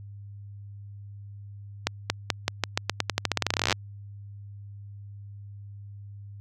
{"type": "accelerating click train", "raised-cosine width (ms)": 0.2, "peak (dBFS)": -5, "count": 28, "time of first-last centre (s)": [1.87, 3.726], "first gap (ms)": 230, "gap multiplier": 0.88, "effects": ["added 101 Hz sine -40 dBFS peak until 6.4 s"]}